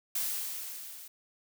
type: noise with level ramp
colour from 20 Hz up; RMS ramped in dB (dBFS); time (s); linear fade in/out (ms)
blue; -31 to -48; 0.15-1.08; 5
effects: none